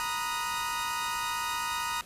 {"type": "chord", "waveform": "sawtooth", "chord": "B major seventh", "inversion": "third", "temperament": "equal with one note detuned", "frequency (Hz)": [932.3, 987.8, 1244.5, 1463.8], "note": ["A#5", "B5", "D#6", "F#6"], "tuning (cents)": [0, 0, 0, -19], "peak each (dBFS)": [-31, -34, -30, -36], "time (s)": [0, 2.01], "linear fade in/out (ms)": 0, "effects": ["pink hiss -51 dBFS RMS until 2.05 s", "resampled to 32000 Hz"]}